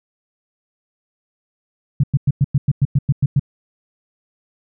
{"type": "tone bursts", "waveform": "sine", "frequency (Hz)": 138.7, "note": "C#3", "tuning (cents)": 1, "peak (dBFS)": -10, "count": 11, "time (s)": [2, 3.396], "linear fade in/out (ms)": 5, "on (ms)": 36, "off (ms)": 100, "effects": []}